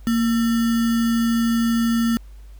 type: tone with sample-and-hold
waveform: sine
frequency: 231.5 Hz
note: A#3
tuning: 12 cents flat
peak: -16 dBFS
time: 0.07-2.17 s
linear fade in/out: 0 ms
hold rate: 1575 Hz
effects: added 50 Hz sine -38 dBFS peak until 2.59 s + pink hiss -58 dBFS RMS until 2.59 s